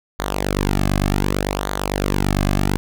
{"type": "tone with flanger", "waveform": "sawtooth", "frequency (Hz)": 48.9, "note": "G1", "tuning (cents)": -4, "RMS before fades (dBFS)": -20, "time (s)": [0.19, 2.77], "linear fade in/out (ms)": 0, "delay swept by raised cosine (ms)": [0.37, 2.17], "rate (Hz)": 0.66, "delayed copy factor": -0.75, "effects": []}